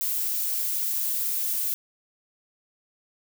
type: noise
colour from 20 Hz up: violet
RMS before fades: -27 dBFS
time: 0.01-1.74 s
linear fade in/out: 0 ms
effects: none